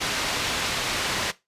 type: low-pass noise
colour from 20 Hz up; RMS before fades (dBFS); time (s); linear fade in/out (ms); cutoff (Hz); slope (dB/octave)
white; -27; 0-1.32; 20; 4200; 12
effects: noise-tail reverb RT60 0.2 s tail -17 dB re dry + resampled to 32000 Hz